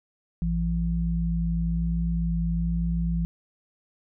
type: tone pair together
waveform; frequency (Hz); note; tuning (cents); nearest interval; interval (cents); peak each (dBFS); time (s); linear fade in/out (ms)
sine; 56.54 / 168.6; A1 / E3; +48 / +39; octave + perfect fifth; 1891; -26 / -25; 0.42-3.25; 0
effects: none